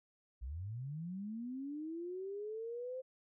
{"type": "linear sweep", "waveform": "sine", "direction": "up", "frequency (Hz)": [55, 523.3], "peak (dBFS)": -40, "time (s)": [0.41, 3.02], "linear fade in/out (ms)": 20, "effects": []}